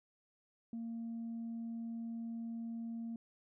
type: tone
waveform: sine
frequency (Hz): 230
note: A#3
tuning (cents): -23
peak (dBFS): -38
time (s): 0.73-3.16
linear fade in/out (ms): 2
effects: tanh soft clip ceiling -37 dBFS